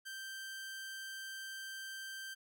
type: tone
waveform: sawtooth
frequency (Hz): 1566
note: G6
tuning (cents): -2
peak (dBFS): -40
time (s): 0.05-2.35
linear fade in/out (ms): 20
effects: none